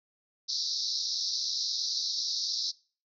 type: band-pass noise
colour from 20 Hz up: white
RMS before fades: -32 dBFS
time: 0.48-2.72 s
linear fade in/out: 20 ms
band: 3900 to 5700 Hz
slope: 96 dB/octave
effects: noise-tail reverb RT60 0.4 s tail -23 dB re dry